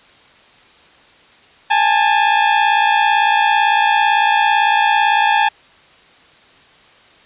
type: tone pair together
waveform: sawtooth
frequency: 822.1 / 880 Hz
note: G#5 / A5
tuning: -18 / 0 cents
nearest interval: minor second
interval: 118 cents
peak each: -10 dBFS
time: 1.7-5.49 s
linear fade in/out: 10 ms
effects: white hiss -47 dBFS RMS until 7.25 s + resampled to 8000 Hz